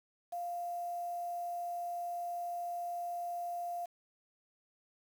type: tone with quantisation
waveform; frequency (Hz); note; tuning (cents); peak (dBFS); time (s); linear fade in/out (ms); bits
sine; 698.5; F5; 0; -36; 0.32-3.86; 10; 9
effects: none